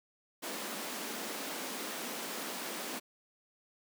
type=high-pass noise; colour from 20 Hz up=pink; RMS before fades=-40 dBFS; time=0.42-3 s; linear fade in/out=20 ms; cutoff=200 Hz; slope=48 dB/octave; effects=none